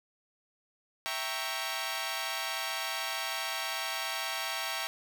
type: chord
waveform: 10% pulse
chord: E diminished seventh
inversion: none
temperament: equal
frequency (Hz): 659.3 / 784 / 932.3 / 1108.7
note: E5 / G5 / Bb5 / Db6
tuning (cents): 0 / 0 / 0 / 0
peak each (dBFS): -30 / -30 / -30 / -30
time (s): 1.06-4.87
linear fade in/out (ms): 0
effects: none